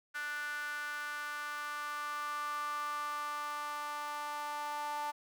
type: tone with high-pass filter sweep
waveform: sawtooth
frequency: 294.8 Hz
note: D4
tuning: 7 cents sharp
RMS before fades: -39 dBFS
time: 0.14-5.12 s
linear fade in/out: 20 ms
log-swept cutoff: 1500 to 930 Hz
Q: 6.6
effects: none